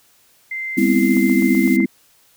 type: tone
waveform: sine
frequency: 2082 Hz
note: C7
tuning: 9 cents flat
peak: -23 dBFS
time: 0.51-1.85 s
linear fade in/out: 5 ms
type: chord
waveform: sine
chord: C major seventh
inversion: second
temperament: equal with one note detuned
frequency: 200.8 / 246.9 / 261.6 / 329.6 Hz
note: G3 / B3 / C4 / E4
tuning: +42 / 0 / 0 / 0 cents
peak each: -18 dBFS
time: 0.77-1.86 s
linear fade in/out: 10 ms
type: noise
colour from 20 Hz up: blue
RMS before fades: -33 dBFS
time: 0.77-1.77 s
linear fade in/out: 10 ms
type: click train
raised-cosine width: 1 ms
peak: -22 dBFS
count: 6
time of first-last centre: 1.17-1.803 s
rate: 7.9 Hz
effects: white hiss -55 dBFS RMS until 2.36 s